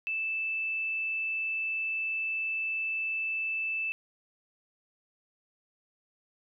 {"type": "tone", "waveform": "sine", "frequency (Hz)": 2637, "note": "E7", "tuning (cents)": 0, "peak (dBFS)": -29, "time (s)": [0.07, 3.92], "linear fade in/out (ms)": 0, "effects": []}